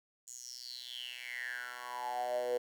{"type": "tone with high-pass filter sweep", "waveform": "10% pulse", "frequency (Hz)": 123.47, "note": "B2", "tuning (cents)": 0, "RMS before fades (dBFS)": -40, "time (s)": [0.27, 2.58], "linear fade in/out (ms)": 10, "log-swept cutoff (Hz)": [7300, 470], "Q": 9.2, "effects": []}